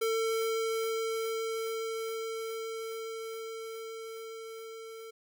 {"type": "tone with level ramp", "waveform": "square", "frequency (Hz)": 448.8, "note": "A4", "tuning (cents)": 34, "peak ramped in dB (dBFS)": [-28, -44], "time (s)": [0.01, 5.11], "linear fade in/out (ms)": 10, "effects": []}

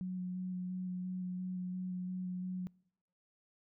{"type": "tone with vibrato", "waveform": "sine", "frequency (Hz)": 182.8, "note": "F#3", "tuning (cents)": -21, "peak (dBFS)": -36, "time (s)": [0.01, 2.67], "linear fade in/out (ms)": 0, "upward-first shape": "square", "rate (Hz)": 2.9, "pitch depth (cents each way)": 11, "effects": ["noise-tail reverb RT60 0.8 s tail -26 dB re dry"]}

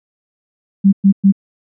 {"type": "tone bursts", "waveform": "sine", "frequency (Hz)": 196, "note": "G3", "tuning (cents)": 0, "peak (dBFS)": -5, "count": 3, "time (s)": [0.84, 1.324], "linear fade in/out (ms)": 20, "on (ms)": 88, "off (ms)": 110, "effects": []}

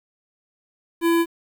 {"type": "tone with notch filter", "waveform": "square", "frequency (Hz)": 335.8, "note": "E4", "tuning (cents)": 32, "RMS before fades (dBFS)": -18, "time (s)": [1.01, 1.26], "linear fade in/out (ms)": 50, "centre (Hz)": 5600, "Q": 0.91, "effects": ["8-bit"]}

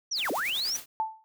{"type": "linear two-way sweep", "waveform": "sine", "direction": "down then up", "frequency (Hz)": [6090, 233.1, 6090], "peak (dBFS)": -27, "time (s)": [0.11, 0.77], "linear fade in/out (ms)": 10, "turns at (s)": 0.31}
{"type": "noise with tremolo", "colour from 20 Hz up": "white", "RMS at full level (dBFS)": -39, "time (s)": [0.15, 0.86], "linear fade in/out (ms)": 50, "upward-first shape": "square", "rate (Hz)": 10, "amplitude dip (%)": 45}
{"type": "tone with exponential decay", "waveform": "sine", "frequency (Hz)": 880, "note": "A5", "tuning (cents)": 0, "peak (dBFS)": -22, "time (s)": [1, 1.24], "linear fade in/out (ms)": 0, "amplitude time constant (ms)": 51}
{"effects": []}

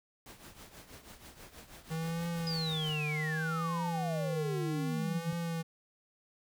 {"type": "noise with tremolo", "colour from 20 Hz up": "pink", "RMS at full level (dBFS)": -49, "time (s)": [0.26, 2.95], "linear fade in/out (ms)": 2, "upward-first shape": "triangle", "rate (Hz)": 6.2, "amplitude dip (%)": 75}
{"type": "tone with vibrato", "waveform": "square", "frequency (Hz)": 160, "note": "D#3", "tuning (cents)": 49, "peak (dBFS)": -34, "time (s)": [1.9, 5.63], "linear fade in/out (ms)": 20, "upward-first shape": "triangle", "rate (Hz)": 0.65, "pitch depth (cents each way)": 110}
{"type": "exponential sweep", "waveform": "sine", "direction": "down", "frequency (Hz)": [5020, 146.83], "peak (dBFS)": -35, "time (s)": [2.47, 5.33], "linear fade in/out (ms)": 0}
{"effects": []}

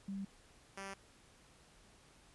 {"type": "tone pair in turn", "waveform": ["sine", "5% pulse"], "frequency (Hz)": [196, 195.31], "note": ["G3", "G3"], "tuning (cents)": [0, -6], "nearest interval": "unison", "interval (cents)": 6, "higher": "first", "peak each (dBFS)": [-39, -33], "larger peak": "second", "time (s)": [[0.08, 0.25], [0.77, 0.94]], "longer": "neither", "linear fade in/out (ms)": 5, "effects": ["pink hiss -64 dBFS RMS until 2.34 s", "resampled to 24000 Hz"]}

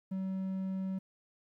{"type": "tone", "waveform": "triangle", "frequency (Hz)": 190, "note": "F#3", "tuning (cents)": 46, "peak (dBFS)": -31, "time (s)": [0.11, 0.99], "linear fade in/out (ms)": 10, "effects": ["12-bit"]}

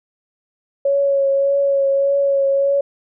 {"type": "tone with vibrato", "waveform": "sine", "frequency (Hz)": 554.4, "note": "C#5", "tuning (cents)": 0, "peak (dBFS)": -13, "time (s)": [0.85, 2.81], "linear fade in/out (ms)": 5, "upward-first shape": "triangle", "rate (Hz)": 1.7, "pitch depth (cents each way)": 22, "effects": []}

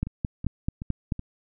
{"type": "two click trains", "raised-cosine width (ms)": 5, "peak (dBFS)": [-13, -21], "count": [6, 4], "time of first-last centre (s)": [[0.03, 1.122], [0.07, 1.194]], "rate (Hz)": [4.58, 2.67], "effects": []}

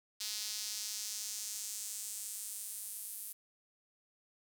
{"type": "tone with high-pass filter sweep", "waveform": "sawtooth", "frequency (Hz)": 211.4, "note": "G#3", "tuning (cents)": 31, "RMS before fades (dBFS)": -42, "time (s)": [0.2, 3.33], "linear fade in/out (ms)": 10, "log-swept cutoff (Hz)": [4600, 11000], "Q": 1.8, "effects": ["10-bit"]}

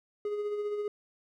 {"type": "tone with tremolo", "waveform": "triangle", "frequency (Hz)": 415.3, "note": "G#4", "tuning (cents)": 0, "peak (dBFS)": -27, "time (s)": [0.25, 0.88], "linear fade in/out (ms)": 2, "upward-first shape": "sine", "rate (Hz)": 15, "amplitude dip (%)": 40, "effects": []}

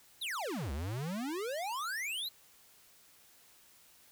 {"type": "exponential two-way sweep", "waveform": "square", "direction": "down then up", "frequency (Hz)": [4186, 65.5, 4186], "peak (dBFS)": -36, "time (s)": [0.21, 2.29], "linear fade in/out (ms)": 10, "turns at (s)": 0.72, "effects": ["white hiss -62 dBFS RMS until 4.11 s"]}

